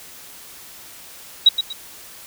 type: tone with echo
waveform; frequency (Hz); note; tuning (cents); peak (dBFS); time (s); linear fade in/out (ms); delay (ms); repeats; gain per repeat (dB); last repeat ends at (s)
sine; 3846; B7; -47; -6; 1.46-1.49; 5; 120; 2; -10; 1.73
effects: white hiss -41 dBFS RMS until 2.26 s